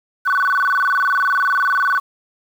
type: tone with vibrato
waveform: sine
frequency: 1299 Hz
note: E6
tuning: 26 cents flat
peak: -12 dBFS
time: 0.25-2 s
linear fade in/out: 20 ms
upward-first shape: square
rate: 20 Hz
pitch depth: 250 cents each way
effects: tanh soft clip ceiling -11 dBFS + 7-bit